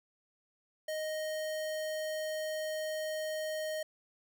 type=tone; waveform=square; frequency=622.3 Hz; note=D#5; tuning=in tune; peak=-35 dBFS; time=0.88-3.83 s; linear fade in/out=5 ms; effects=none